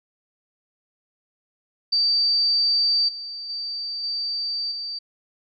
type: tone with level steps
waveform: sine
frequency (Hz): 4638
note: D8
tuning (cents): -22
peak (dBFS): -17 / -31 / -27 / -24 / -28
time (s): 1.92-4.99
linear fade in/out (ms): 10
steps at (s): 3.08 / 3.49 / 4.03 / 4.71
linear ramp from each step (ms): 10
effects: none